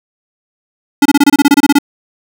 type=tone bursts; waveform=square; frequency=285 Hz; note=C#4; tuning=48 cents sharp; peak=-4 dBFS; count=13; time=1.02-1.787 s; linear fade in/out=5 ms; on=35 ms; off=26 ms; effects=none